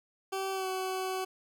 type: tone with pitch glide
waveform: 20% pulse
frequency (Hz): 385.1 to 375.9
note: G4 to F#4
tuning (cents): -31 to +27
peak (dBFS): -27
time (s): 0.32-1.25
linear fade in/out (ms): 10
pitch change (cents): -42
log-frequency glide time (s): 0.52-0.67
effects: none